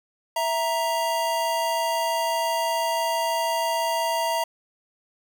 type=tone pair together; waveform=square; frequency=659.3 / 936.2 Hz; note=E5 / A#5; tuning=0 / +7 cents; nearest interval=tritone; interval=607 cents; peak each=-27 / -25 dBFS; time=0.36-4.44 s; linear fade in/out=5 ms; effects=none